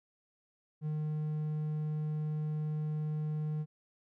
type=tone; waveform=triangle; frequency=152.9 Hz; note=D#3; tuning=30 cents flat; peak=-30 dBFS; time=0.81-3.66 s; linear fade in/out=50 ms; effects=none